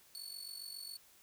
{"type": "tone with amplitude modulation", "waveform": "sawtooth", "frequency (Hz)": 4435, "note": "C#8", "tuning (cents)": 0, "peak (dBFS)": -39, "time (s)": [0.15, 0.97], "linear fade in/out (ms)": 0, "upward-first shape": "sine", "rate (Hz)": 47.3, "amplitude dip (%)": 70, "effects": ["white hiss -64 dBFS RMS until 1.22 s"]}